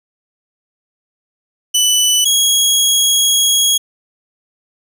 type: tone pair in turn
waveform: 20% pulse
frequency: 2983 / 3311 Hz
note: F#7 / G#7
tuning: +13 / -6 cents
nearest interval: major second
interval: 181 cents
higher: second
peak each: -5 dBFS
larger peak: neither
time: 1.74-2.25 / 2.25-3.78 s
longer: second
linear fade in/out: 10 ms
effects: none